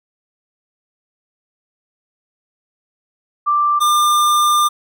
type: tone pair in turn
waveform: sine / square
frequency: 1178 / 1197.9 Hz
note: D6 / D6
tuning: +5 / +34 cents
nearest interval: unison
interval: 29 cents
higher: second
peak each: -12 dBFS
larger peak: neither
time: 3.46-3.8 / 3.8-4.69 s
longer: second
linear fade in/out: 20 ms
effects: none